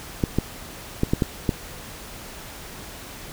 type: clicks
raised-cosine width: 3 ms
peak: -6 dBFS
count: 6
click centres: 0.238 / 0.386 / 1.034 / 1.135 / 1.222 / 1.492 s
effects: pink hiss -39 dBFS RMS until 3.32 s